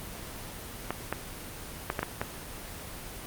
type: clicks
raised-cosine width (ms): 0.5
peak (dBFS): -13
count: 6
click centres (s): 0.906 / 1.126 / 1.901 / 1.992 / 2.03 / 2.215
effects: pink hiss -41 dBFS RMS until 3.26 s + Opus 24 kbps